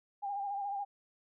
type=tone with vibrato; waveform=sine; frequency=802 Hz; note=G5; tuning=39 cents sharp; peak=-34 dBFS; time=0.22-0.85 s; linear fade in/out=20 ms; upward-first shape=sine; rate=14 Hz; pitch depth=44 cents each way; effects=none